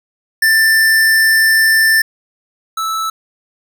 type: tone pair in turn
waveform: square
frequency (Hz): 1777 / 1312.7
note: A6 / E6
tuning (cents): +17 / -8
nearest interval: perfect fourth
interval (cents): 525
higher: first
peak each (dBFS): -9 / -17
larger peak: first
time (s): 0.42-2.02 / 2.77-3.1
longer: first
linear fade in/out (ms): 5
effects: none